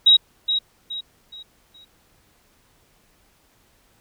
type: tone with echo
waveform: sine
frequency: 3820 Hz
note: A#7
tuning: 42 cents sharp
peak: -9 dBFS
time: 0.06-0.17 s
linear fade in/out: 10 ms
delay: 420 ms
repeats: 4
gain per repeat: -9 dB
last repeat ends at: 1.85 s
effects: pink hiss -60 dBFS RMS until 4 s